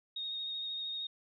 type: tone with vibrato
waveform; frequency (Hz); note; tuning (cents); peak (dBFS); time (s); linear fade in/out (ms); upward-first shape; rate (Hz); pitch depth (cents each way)
sine; 3724; A#7; -2; -36; 0.16-1.07; 5; sine; 13; 18
effects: none